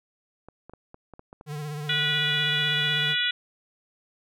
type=clicks; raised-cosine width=1 ms; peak=-30 dBFS; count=8; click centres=0.486 / 0.696 / 0.736 / 0.944 / 1.137 / 1.194 / 1.329 / 1.411 s
type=tone with vibrato; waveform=square; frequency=149 Hz; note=D3; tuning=25 cents sharp; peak=-32 dBFS; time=1.46-3.16 s; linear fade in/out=50 ms; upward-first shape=sine; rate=16 Hz; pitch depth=47 cents each way
type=harmonic tone; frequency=487.2 Hz; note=B4; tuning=24 cents flat; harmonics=3 / 4 / 5 / 6 / 7 / 8; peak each=-29 / -31 / -33 / -30 / -26 / -35 dBFS; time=1.89-3.31 s; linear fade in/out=5 ms
effects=none